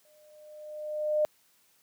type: tone with exponential growth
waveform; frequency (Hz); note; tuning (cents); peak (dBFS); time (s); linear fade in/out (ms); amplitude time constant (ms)
sine; 606; D#5; -46; -21; 0.05-1.25; 0; 260
effects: white hiss -66 dBFS RMS until 1.82 s + high-pass 100 Hz 12 dB/octave